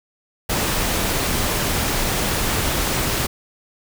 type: noise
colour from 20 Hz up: pink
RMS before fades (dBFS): -21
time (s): 0.49-3.27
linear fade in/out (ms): 10
effects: none